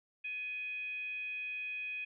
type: tone with frequency modulation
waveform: sine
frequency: 2499 Hz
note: D#7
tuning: 7 cents sharp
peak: -37 dBFS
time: 0.24-2.05 s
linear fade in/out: 10 ms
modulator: 786 Hz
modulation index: 0.21
effects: none